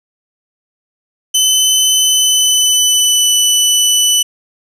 20% pulse tone with pitch glide, 3032 to 2983 Hz, F#7 to F#7, +42 to +13 cents, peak -3 dBFS, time 1.34-4.23 s, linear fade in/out 10 ms, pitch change -29 cents, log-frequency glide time 1.92-3.32 s, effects none

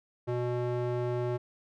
square tone with band-pass filter, 122.3 Hz, B2, 16 cents flat, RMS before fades -31 dBFS, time 0.27-1.38 s, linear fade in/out 20 ms, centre 430 Hz, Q 1, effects none

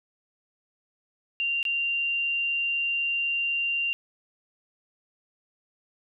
sine tone with dropouts, 2776 Hz, F7, 11 cents flat, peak -24 dBFS, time 1.4-3.93 s, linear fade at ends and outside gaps 0 ms, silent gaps 1.629-1.652 s, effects none

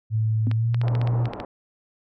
sine tone with pitch glide, 110 to 119.26 Hz, A2 to A#2, 0 to +40 cents, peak -19 dBFS, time 0.1-1.3 s, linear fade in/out 50 ms, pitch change +140 cents, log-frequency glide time 0.51-0.78 s
sine tone with exponential decay, 246.9 Hz, B3, in tune, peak -21 dBFS, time 0.47-0.57 s, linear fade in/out 0 ms, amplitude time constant 21 ms
clicks, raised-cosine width 0.3 ms, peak -17 dBFS, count 10, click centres 0.514 / 0.745 / 0.815 / 0.882 / 0.952 / 1.015 / 1.074 / 1.256 / 1.335 / 1.401 s
white low-pass noise, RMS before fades -35 dBFS, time 0.83-1.45 s, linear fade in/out 2 ms, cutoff 900 Hz, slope 24 dB/octave
effects none

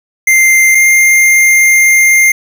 square tone pair in turn, 2093 / 2108 Hz, C7 / C7, 0 / +12 cents, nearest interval unison, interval 12 cents, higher second, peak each -5 dBFS, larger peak neither, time 0.27-0.75 / 0.75-2.32 s, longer second, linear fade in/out 5 ms, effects none

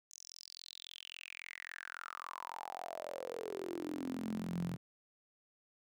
sawtooth tone with high-pass filter sweep, 43.65 Hz, F1, in tune, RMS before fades -44 dBFS, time 0.1-4.77 s, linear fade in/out 20 ms, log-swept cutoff 6500 to 150 Hz, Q 8.1, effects none

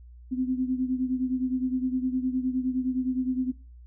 sine beating tone pair, 254.1 / 263.8 Hz, B3 / C4, +49 / +14 cents, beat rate 9.7 Hz, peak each -26 / -30 dBFS, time 0.31-3.52 s, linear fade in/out 20 ms, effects noise-tail reverb RT60 0.3 s tail -17 dB re dry + added 60 Hz sine -45 dBFS peak until 3.86 s

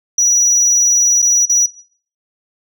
sine tone with dropouts, 5840 Hz, F#8, 24 cents flat, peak -7 dBFS, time 0.18-1.66 s, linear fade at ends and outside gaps 5 ms, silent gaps 1.219-1.225 / 1.455-1.495 s, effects noise-tail reverb RT60 0.5 s tail -20 dB re dry + tanh soft clip ceiling -8 dBFS

